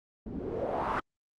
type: noise with low-pass filter sweep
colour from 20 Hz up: white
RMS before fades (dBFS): -33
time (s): 0.26-1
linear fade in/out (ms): 5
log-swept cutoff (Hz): 220 to 1300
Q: 2.8
effects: Opus 48 kbps